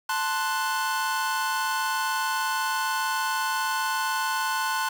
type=chord; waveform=45% pulse; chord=F# diminished; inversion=first; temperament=equal; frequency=880 / 1046.5 / 1480 Hz; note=A5 / C6 / F#6; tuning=0 / 0 / 0 cents; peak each=-29 dBFS; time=0.09-4.89 s; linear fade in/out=5 ms; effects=8-bit